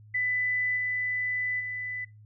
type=tone with level steps; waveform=sine; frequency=1996 Hz; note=B6; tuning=18 cents sharp; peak=-25 / -27 / -32 dBFS; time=0.14-2.05 s; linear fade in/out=10 ms; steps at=0.76 / 1.59 s; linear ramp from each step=20 ms; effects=noise-tail reverb RT60 0.2 s tail -22 dB re dry + added 106 Hz sine -49 dBFS peak until 2.25 s